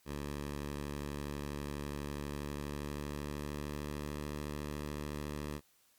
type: tone with pitch glide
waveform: 10% pulse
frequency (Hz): 72.2 to 73.84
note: D2 to D2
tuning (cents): -29 to +10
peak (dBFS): -30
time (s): 0.05-5.61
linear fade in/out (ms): 50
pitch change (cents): +39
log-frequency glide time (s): 2.22-4.25
effects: white hiss -69 dBFS RMS until 5.98 s + MP3 96 kbps